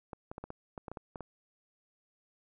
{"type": "clicks", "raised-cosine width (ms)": 1, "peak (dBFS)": -27, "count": 11, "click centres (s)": [0.132, 0.315, 0.381, 0.44, 0.504, 0.778, 0.882, 0.916, 0.972, 1.158, 1.207], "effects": []}